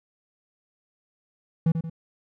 triangle tone with echo, 163.6 Hz, E3, 13 cents flat, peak -15 dBFS, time 1.66-1.72 s, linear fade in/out 5 ms, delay 89 ms, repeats 2, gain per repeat -7 dB, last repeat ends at 1.898 s, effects none

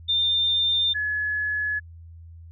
sine tone pair in turn, 3604 / 1700.9 Hz, A7 / G#6, +41 / +41 cents, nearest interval octave + minor second, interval 1300 cents, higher first, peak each -19 / -23 dBFS, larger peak first, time 0.08-0.94 / 0.94-1.8 s, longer neither, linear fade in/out 20 ms, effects added 83 Hz sine -41 dBFS peak until 2.51 s

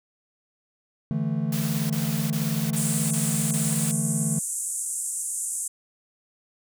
triangle chord, D suspended second, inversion none, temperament just, 146.83 / 165.19 / 220.2 Hz, D3 / E3 / A3, 0 / +4 / +2 cents, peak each -26 dBFS, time 1.11-4.39 s, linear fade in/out 0 ms
white noise bursts, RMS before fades -34 dBFS, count 6, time 1.52-3.915 s, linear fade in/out 5 ms, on 380 ms, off 23 ms
white band-pass noise, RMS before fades -30 dBFS, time 2.76-5.68 s, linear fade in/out 5 ms, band 7400 to 9800 Hz, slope 48 dB/octave
effects none

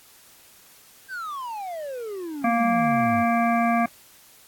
triangle exponential sweep, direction down, 1612 to 92.5 Hz, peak -28 dBFS, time 1.08-3.25 s, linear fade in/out 50 ms
harmonic tone, 233.1 Hz, A#3, in tune, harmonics 1 / 3 / 5 / 7 / 9 / 10, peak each -22 / -22 / -27 / -32 / -35 / -33 dBFS, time 2.44-3.86 s, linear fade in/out 5 ms
effects white hiss -52 dBFS RMS until 4.47 s + AAC 64 kbps

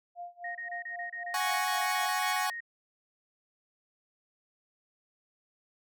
sine tone with tremolo, 701 Hz, F5, 6 cents sharp, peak -37 dBFS, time 0.15-2.1 s, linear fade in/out 50 ms, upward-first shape sine, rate 3.8 Hz, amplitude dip 95%
sine tone bursts, 1864.7 Hz, A#6, in tune, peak -36 dBFS, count 16, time 0.44-2.605 s, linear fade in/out 5 ms, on 110 ms, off 27 ms
sawtooth chord, F# suspended second, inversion none, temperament equal, 740 / 830.6 / 1108.7 Hz, F#5 / G#5 / C#6, 0 / 0 / 0 cents, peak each -29 dBFS, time 1.34-2.5 s, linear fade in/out 2 ms
effects none

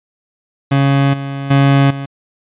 30% pulse tone with level steps, 138.59 Hz, C#3, in tune, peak -7 / -18 / -5 / -19 dBFS, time 0.71-2.06 s, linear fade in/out 10 ms, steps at 1.13 / 1.5 / 1.9 s, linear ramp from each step 10 ms, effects resampled to 8000 Hz

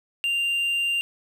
triangle tone, 2786 Hz, F7, 5 cents flat, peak -20 dBFS, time 0.24-1.01 s, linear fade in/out 0 ms, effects none

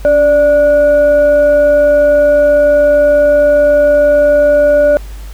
sine tone with frequency modulation, 587.3 Hz, D5, in tune, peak -5 dBFS, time 0.05-4.97 s, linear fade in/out 0 ms, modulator 871 Hz, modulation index 0.33, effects added 50 Hz sine -24 dBFS peak until 5.33 s + pink hiss -39 dBFS RMS until 5.33 s

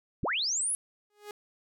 sine linear sweep, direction up, 32.4 to 10870 Hz, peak -27 dBFS, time 0.23-0.75 s, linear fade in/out 0 ms
sawtooth tone with exponential growth, 415.3 Hz, G#4, in tune, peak -33 dBFS, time 1.1-1.31 s, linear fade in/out 2 ms, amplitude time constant 45 ms
effects none

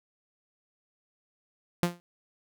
sawtooth tone with exponential decay, 174.4 Hz, F3, 2 cents flat, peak -16 dBFS, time 1.83-2 s, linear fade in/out 0 ms, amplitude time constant 35 ms, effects none

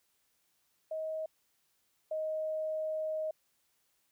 sine tone pair in turn, 632 / 626.2 Hz, D#5 / D#5, +27 / +11 cents, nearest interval unison, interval 16 cents, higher first, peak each -34 / -32 dBFS, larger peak second, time 0.91-1.26 / 2.11-3.31 s, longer second, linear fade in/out 5 ms, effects white hiss -75 dBFS RMS until 4.11 s

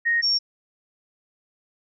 sine tone pair in turn, 1864.7 / 5512 Hz, A#6 / F8, 0 / -24 cents, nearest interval octave + perfect fifth, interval 1876 cents, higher second, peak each -18 dBFS, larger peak neither, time 0.05-0.22 / 0.22-0.39 s, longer neither, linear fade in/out 20 ms, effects none

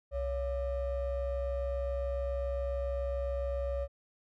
triangle ring-modulated tone, 312.6 Hz, D#4, 8 cents sharp, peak -26 dBFS, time 0.11-3.88 s, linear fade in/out 50 ms, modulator 249 Hz, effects none

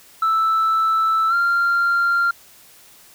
sine tone with pitch glide, 1318.5 to 1388.1 Hz, E6 to F6, 0 to -11 cents, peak -13 dBFS, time 0.22-2.31 s, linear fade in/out 5 ms, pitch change +89 cents, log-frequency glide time 1.29-1.34 s, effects tanh soft clip ceiling -13 dBFS + white hiss -48 dBFS RMS until 3.14 s

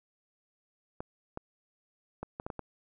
clicks, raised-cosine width 1 ms, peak -23 dBFS, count 7, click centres 1.005 / 1.374 / 2.23 / 2.399 / 2.465 / 2.502 / 2.593 s, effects none

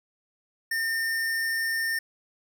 square tone, 1813 Hz, A#6, 49 cents flat, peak -26 dBFS, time 0.71-1.99 s, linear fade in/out 5 ms, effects none

